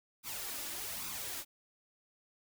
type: noise with flanger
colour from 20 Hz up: white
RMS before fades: -41 dBFS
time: 0.23-1.45 s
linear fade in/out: 50 ms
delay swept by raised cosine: 0.81 to 3.51 ms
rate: 1.2 Hz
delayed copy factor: +0.6
effects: none